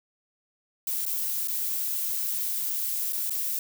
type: noise with dropouts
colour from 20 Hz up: violet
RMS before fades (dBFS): -29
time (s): 0.87-3.59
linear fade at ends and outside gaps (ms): 2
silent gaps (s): 1.054-1.062 / 1.475-1.482 / 3.124-3.13 / 3.297-3.306
effects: none